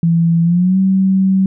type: tone with pitch glide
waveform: sine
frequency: 167.2 to 190.96 Hz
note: E3 to G3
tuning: +25 to -45 cents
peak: -9 dBFS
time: 0.03-1.46 s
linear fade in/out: 2 ms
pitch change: +230 cents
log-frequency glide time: 0.43-0.78 s
effects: none